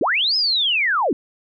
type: linear two-way sweep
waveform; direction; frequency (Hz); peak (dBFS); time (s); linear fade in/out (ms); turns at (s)
sine; up then down; 220 to 5200 to 220; -16; 0.01-1.13; 2; 0.36
effects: none